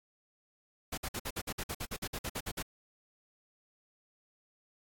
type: noise bursts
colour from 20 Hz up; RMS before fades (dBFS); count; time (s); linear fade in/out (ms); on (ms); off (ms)
pink; -37; 16; 0.92-2.627; 10; 57; 53
effects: AAC 64 kbps